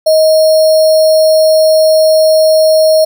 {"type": "tone with sample-and-hold", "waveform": "sine", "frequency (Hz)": 630, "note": "D#5", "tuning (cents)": 21, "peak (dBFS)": -4, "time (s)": [0.06, 3.05], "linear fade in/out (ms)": 10, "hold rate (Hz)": 4900, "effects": []}